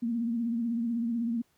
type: tone with vibrato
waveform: sine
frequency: 233.1 Hz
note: A#3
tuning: in tune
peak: -27 dBFS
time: 0.02-1.42 s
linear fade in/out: 10 ms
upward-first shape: triangle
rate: 16 Hz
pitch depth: 73 cents each way
effects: pink hiss -70 dBFS RMS until 1.57 s + high-pass 60 Hz 12 dB/octave